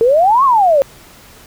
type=exponential two-way sweep; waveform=sine; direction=up then down; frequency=440 to 1136 to 531 Hz; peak=-7 dBFS; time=0.01-0.82 s; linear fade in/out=0 ms; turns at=0.44 s; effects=pink hiss -41 dBFS RMS until 1.46 s